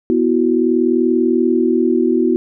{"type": "chord", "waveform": "sine", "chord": "B suspended fourth", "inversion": "none", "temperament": "equal", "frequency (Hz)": [246.9, 329.6, 370], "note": ["B3", "E4", "F#4"], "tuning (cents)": [0, 0, 0], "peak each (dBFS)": -16, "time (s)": [0.1, 2.36], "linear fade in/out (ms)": 0, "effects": []}